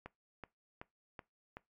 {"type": "click train", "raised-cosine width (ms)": 0.5, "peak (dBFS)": -30, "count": 5, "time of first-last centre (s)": [0.06, 1.569], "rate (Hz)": 2.65, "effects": ["noise-tail reverb RT60 0.2 s tail -21 dB re dry", "MP3 96 kbps"]}